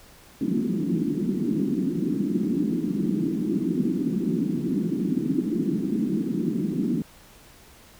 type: band-pass noise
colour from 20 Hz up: pink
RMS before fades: -25 dBFS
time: 0.41-7.02 s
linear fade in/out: 2 ms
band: 170 to 340 Hz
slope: 48 dB/octave
effects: pink hiss -51 dBFS RMS until 7.99 s